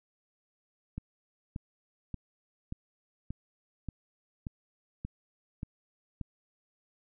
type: click train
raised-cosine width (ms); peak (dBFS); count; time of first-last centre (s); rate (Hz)
5; -24; 10; 0.98-6.213; 1.72
effects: none